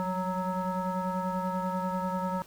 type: tone with frequency modulation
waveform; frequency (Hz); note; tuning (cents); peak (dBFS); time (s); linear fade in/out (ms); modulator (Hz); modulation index
sine; 554.4; C#5; 0; -28; 0-2.42; 0; 373; 1.7
effects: pink hiss -53 dBFS RMS until 2.46 s